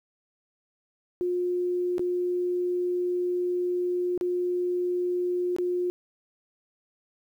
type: tone with dropouts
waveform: sine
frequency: 357.1 Hz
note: F4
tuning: 39 cents sharp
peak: -24 dBFS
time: 1.21-5.9 s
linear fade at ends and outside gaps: 0 ms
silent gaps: 1.982-1.994 / 4.177-4.211 / 5.564-5.585 s
effects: 10-bit